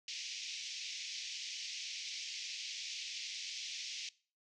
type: band-pass noise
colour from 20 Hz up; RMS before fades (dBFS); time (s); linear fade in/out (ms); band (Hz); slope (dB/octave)
white; -44; 0.08-4.09; 2; 2200 to 6200; 48
effects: noise-tail reverb RT60 0.4 s tail -21 dB re dry